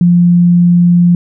sine tone, 174.61 Hz, F3, in tune, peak -4 dBFS, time 0.01-1.15 s, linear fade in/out 2 ms, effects none

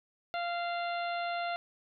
harmonic tone with a mistuned harmonic, 693 Hz, F5, 14 cents flat, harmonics 1 / 2 / 3 / 4 / 5 / 6, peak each -33 / -39 / -43 / -45 / -47 / -49 dBFS, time 0.34-1.56 s, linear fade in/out 0 ms, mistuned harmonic 5, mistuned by +31 cents, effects none

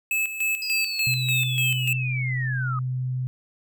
square tone with tremolo, 2604 Hz, E7, 22 cents flat, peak -22 dBFS, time 0.11-1.93 s, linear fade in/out 2 ms, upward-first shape square, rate 3.4 Hz, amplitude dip 65%
sine linear sweep, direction down, 4978 to 1221 Hz, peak -28 dBFS, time 0.62-2.79 s, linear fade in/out 2 ms
sine tone, 127.7 Hz, C3, 42 cents flat, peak -24 dBFS, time 1.07-3.27 s, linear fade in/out 0 ms
effects none

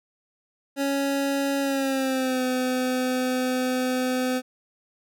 25% pulse tone with pitch glide, 277.6 to 254.6 Hz, C#4 to C4, +3 to -47 cents, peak -19 dBFS, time 0.76-4.42 s, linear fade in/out 50 ms, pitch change -150 cents, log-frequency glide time 1.6-2.43 s, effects none

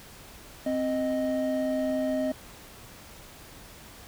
triangle tone pair together, 261.6 / 621.8 Hz, C4 / D#5, 0 / -1 cents, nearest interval octave + minor third, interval 1499 cents, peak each -26 dBFS, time 0.66-2.32 s, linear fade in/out 5 ms, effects pink hiss -48 dBFS RMS until 4.07 s

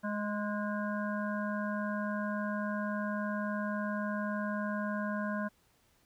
harmonic tone with a mistuned harmonic, 208.2 Hz, G#3, 5 cents sharp, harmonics 1 / 3 / 5 / 7 / 8, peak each -34 / -39 / -41 / -42 / -43 dBFS, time 0.03-5.49 s, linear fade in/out 20 ms, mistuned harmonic 8, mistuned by -53 cents, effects pink hiss -69 dBFS RMS until 6.05 s

